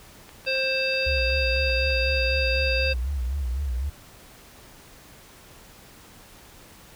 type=clicks; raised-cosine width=0.3 ms; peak=-29 dBFS; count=10; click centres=0.292 / 0.45 / 0.553 / 0.94 / 1.026 / 1.182 / 1.302 / 1.564 / 1.699 / 1.904 s
type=harmonic tone; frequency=528 Hz; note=C5; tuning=16 cents sharp; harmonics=1 / 3 / 5 / 7 / 9; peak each=-27 / -33 / -25 / -34 / -31 dBFS; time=0.46-2.94 s; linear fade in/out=20 ms
type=tone with vibrato; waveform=sine; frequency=65.8 Hz; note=C2; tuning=10 cents sharp; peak=-24 dBFS; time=1.06-3.9 s; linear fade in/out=10 ms; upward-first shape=sine; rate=4 Hz; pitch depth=160 cents each way
effects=pink hiss -49 dBFS RMS until 6.95 s

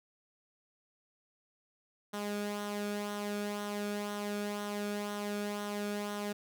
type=tone with flanger; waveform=sawtooth; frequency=206 Hz; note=G#3; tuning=14 cents flat; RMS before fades=-37 dBFS; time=2.13-6.33 s; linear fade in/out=10 ms; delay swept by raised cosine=0.41 to 1.04 ms; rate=2 Hz; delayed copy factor=-0.5; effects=none

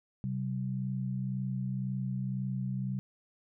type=tone pair together; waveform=sine; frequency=130 / 191.94 Hz; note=C3 / G3; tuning=-11 / -36 cents; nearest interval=perfect fifth; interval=675 cents; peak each=-33 / -35 dBFS; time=0.24-2.99 s; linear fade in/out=0 ms; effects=none

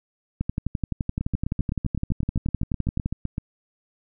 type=two click trains; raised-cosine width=5 ms; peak=-12 / -14 dBFS; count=32 / 18; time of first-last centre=0.41-3.06 / 1.21-3.381 s; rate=11.7 / 7.83 Hz; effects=none

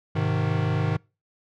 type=chord; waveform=square; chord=Ab major; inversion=none; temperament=equal with one note detuned; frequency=103.83 / 128.42 / 155.56 Hz; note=Ab2 / C3 / Eb3; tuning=0 / -32 / 0 cents; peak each=-27 / -29 / -26 dBFS; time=0.15-0.97 s; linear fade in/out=10 ms; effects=noise-tail reverb RT60 0.3 s tail -26 dB re dry + low-pass 3000 Hz 12 dB/octave

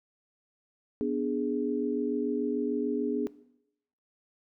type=chord; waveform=sine; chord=G# diminished; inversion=first; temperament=equal; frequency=246.9 / 293.7 / 415.3 Hz; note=B3 / D4 / G#4; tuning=0 / 0 / 0 cents; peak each=-31 dBFS; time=1.01-3.27 s; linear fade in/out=0 ms; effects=noise-tail reverb RT60 0.8 s tail -19 dB re dry

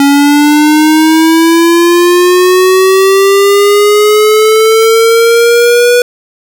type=linear sweep; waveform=square; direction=up; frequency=278.8 to 488.8 Hz; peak=-4 dBFS; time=0-6.02 s; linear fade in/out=2 ms; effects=none

